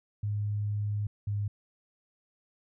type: tone pair in turn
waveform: sine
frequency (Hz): 103.83 / 102.64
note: G#2 / G#2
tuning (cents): 0 / -20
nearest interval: unison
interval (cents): 20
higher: first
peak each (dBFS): -28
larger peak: neither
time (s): 0.23-1.07 / 1.27-1.48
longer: first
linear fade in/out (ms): 5
effects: none